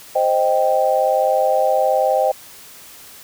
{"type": "chord", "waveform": "sine", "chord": "C minor", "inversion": "none", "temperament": "equal", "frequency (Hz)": [523.3, 622.3, 784], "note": ["C5", "Eb5", "G5"], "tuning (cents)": [0, 0, 0], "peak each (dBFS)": -18, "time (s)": [0.15, 2.32], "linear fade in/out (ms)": 10, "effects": ["white hiss -41 dBFS RMS until 3.23 s"]}